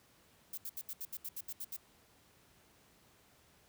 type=noise bursts; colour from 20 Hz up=violet; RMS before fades=-42 dBFS; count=11; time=0.53-1.766 s; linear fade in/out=5 ms; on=46 ms; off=73 ms; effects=pink hiss -66 dBFS RMS until 3.68 s + high-pass 60 Hz 12 dB/octave